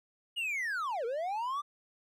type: linear two-way sweep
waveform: triangle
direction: down then up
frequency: 2918 to 442.7 to 1198 Hz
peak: -30 dBFS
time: 0.36-1.62 s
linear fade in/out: 20 ms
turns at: 1.05 s
effects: none